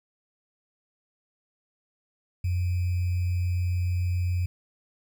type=tone with sample-and-hold; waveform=sine; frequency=89.3 Hz; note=F2; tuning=39 cents sharp; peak=-23 dBFS; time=2.44-4.46 s; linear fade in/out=5 ms; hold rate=2450 Hz; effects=none